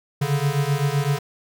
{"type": "beating tone pair", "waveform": "square", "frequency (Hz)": [138.59, 146.39], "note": ["C#3", "D3"], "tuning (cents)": [0, -5], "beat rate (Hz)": 7.8, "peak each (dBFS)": -23, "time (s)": [0.21, 1.19], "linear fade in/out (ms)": 10, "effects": []}